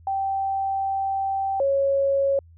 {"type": "tone pair in turn", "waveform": "sine", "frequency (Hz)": [779, 550.8], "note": ["G5", "C#5"], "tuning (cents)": [-11, -11], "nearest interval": "tritone", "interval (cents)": 600, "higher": "first", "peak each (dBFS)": [-22, -18], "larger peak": "second", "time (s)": [[0.07, 1.6], [1.6, 2.39]], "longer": "first", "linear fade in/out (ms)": 2, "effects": ["added 83 Hz sine -47 dBFS peak until 2.57 s"]}